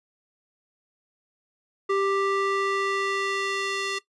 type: tone with band-pass filter sweep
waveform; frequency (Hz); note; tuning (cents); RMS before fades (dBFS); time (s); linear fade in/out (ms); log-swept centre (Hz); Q
square; 392.8; G4; +4; -26; 1.89-3.99; 10; 910 to 3300; 0.92
effects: noise-tail reverb RT60 0.1 s tail -17 dB re dry + resampled to 24000 Hz